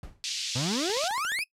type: noise with exponential decay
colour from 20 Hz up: brown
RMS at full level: -37 dBFS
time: 0.03-0.26 s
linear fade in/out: 2 ms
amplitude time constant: 49 ms
type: band-pass noise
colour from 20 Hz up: white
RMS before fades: -33 dBFS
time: 0.24-1.08 s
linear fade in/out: 0 ms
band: 2800 to 6000 Hz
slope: 24 dB/octave
type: exponential sweep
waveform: 35% pulse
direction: up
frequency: 116.54 to 2658 Hz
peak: -26 dBFS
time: 0.55-1.44 s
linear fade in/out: 10 ms
type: click train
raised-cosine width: 0.3 ms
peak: -25 dBFS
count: 8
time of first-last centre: 0.9-1.39 s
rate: 14.3 Hz
effects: noise-tail reverb RT60 0.1 s tail -22 dB re dry + low-pass 12000 Hz 12 dB/octave